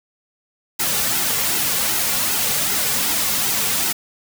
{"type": "noise with flanger", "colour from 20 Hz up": "white", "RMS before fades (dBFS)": -20, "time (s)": [0.79, 3.93], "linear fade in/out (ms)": 10, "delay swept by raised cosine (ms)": [1.7, 3.2], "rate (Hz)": 2.6, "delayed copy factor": -0.6, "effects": []}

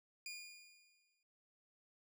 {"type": "tone with exponential decay", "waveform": "20% pulse", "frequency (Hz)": 2428, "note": "D#7", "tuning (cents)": -43, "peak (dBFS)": -39, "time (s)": [0.26, 1.23], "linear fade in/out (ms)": 2, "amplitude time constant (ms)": 210, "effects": []}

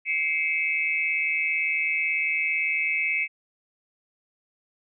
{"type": "tone cluster", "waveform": "sine", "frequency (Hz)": [2116, 2274, 2591], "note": ["C7", "C#7", "E7"], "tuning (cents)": [19, 44, -30], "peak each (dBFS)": -27, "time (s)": [0.05, 3.28], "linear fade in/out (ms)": 50, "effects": []}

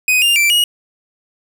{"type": "tone with pitch steps", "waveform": "45% pulse", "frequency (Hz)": [2502, 2801, 2343, 2889], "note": ["D#7", "F7", "D7", "F#7"], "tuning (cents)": [9, 4, -5, -42], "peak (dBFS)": -10, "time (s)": [0.08, 0.64], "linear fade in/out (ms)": 2, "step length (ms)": 140, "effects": []}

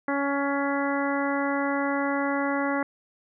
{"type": "harmonic tone with a mistuned harmonic", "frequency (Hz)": 280, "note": "C#4", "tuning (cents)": 18, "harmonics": [1, 2, 3, 4, 5, 6, 7], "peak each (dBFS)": [-27, -30, -32, -33, -34, -35, -35], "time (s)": [0.08, 2.83], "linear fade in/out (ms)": 2, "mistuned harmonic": 7, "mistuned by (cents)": 22, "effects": []}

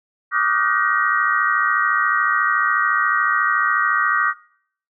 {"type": "tone cluster", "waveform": "sine", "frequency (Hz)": [1160, 1234, 1426, 1537, 1890], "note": ["D6", "D#6", "F6", "G6", "A#6"], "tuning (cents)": [-22, -15, 36, -35, 23], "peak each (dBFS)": -22, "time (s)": [0.31, 4.34], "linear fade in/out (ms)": 50, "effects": ["noise-tail reverb RT60 0.6 s tail -22 dB re dry"]}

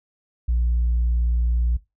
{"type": "tone", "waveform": "sine", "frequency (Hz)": 59, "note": "A#1", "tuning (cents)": 22, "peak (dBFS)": -16, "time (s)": [0.48, 1.77], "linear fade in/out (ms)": 10, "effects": ["noise-tail reverb RT60 0.2 s tail -18 dB re dry", "tanh soft clip ceiling -15 dBFS"]}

